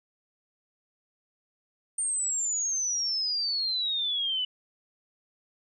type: exponential sweep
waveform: sine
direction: down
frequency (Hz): 8860 to 2960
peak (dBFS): -26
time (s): 1.98-4.45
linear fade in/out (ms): 5
effects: none